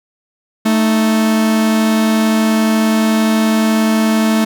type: tone pair together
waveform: 45% pulse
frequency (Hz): 220 / 311.6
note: A3 / D#4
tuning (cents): 0 / +3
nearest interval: tritone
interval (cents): 603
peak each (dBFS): -11 / -21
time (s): 0.65-4.45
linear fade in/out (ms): 10
effects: none